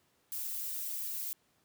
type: noise with flanger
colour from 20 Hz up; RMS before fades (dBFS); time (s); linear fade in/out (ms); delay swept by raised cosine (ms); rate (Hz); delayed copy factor
violet; -38; 0.32-1.33; 0; 1.9 to 5.1; 1.3; -0.55
effects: pink hiss -72 dBFS RMS until 1.64 s + high-pass 100 Hz 12 dB/octave